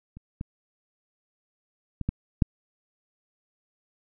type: clicks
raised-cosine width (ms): 5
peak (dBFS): -30 / -20 / -18 / -13 / -6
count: 5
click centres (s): 0.17 / 0.411 / 2.013 / 2.09 / 2.422
effects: none